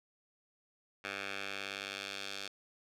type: tone with band-pass filter sweep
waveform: 10% pulse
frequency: 98.9 Hz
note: G2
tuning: 16 cents sharp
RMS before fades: -42 dBFS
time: 1.04-2.48 s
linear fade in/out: 5 ms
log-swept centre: 2200 to 3900 Hz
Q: 1.4
effects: none